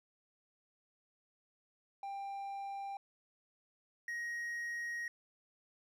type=tone pair in turn; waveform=triangle; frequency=792 / 1883.7 Hz; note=G5 / A#6; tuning=+18 / +18 cents; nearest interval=octave + minor third; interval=1500 cents; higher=second; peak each=-38 / -36 dBFS; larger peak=second; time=2.03-2.97 / 4.08-5.08 s; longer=second; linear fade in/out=2 ms; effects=none